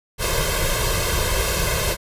pink noise with comb filter, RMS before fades -21 dBFS, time 0.18-1.97 s, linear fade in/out 50 ms, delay 1.9 ms, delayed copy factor +0.95, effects resampled to 32000 Hz

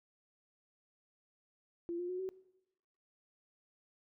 sine tone with pitch steps, 342.7 / 353.8 / 365.2 / 377 Hz, F4 / F4 / F#4 / F#4, -33 / +23 / -23 / +32 cents, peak -36 dBFS, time 1.89-2.29 s, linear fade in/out 0 ms, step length 100 ms, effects noise-tail reverb RT60 0.9 s tail -20 dB re dry

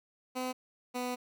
15% pulse tone pair in turn, 254.9 / 248.4 Hz, C4 / B3, -45 / +10 cents, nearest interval unison, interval 45 cents, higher first, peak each -27 dBFS, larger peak neither, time 0.35-0.53 / 0.94-1.16 s, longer second, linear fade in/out 20 ms, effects none

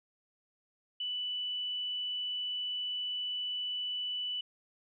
sine tone, 2975 Hz, F#7, 9 cents sharp, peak -33 dBFS, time 1-4.41 s, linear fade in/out 5 ms, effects none

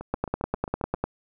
two click trains, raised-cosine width 1 ms, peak -11 / -22 dBFS, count 10 / 8, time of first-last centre 0.14-1.04 / 0.01-0.946 s, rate 10 / 7.48 Hz, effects none

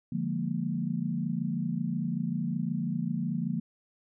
sine chord, Bb dominant seventh, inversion first, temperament equal, 146.83 / 174.61 / 207.7 / 233.1 Hz, D3 / F3 / Ab3 / Bb3, 0 / 0 / 0 / 0 cents, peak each -35 / -32 / -36 / -33 dBFS, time 0.12-3.6 s, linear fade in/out 5 ms, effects none

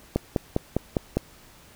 click train, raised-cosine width 2 ms, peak -8 dBFS, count 6, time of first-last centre 0.16-1.17 s, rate 4.95 Hz, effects pink hiss -52 dBFS RMS until 1.75 s

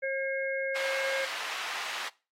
harmonic tone, 539 Hz, C#5, 49 cents flat, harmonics 1 / 3 / 4, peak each -30 / -35 / -36 dBFS, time 0.02-1.26 s, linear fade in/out 20 ms
white band-pass noise, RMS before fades -37 dBFS, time 0.75-2.09 s, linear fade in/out 10 ms, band 860 to 2800 Hz, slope 12 dB/octave
effects noise-tail reverb RT60 0.3 s tail -20 dB re dry + AAC 48 kbps

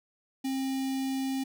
square tone with notch filter, 266.6 Hz, C4, 33 cents sharp, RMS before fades -31 dBFS, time 0.44-1.44 s, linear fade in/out 10 ms, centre 1300 Hz, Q 0.87, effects none

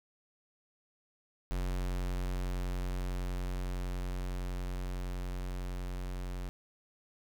square tone with level ramp, 45.4 Hz, F#1, 32 cents flat, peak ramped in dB -32 to -37 dBFS, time 1.51-6.49 s, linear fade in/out 0 ms, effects none

